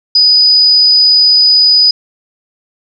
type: tone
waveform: sine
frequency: 4969 Hz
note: D#8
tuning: 3 cents flat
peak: -4 dBFS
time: 0.15-1.91 s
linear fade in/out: 5 ms
effects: none